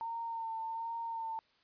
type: tone with vibrato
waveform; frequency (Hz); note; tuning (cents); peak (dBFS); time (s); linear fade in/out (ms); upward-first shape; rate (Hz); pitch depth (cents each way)
sine; 910; A#5; -42; -36; 0.01-1.39; 0; sine; 1.3; 26
effects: white hiss -70 dBFS RMS until 1.63 s + resampled to 11025 Hz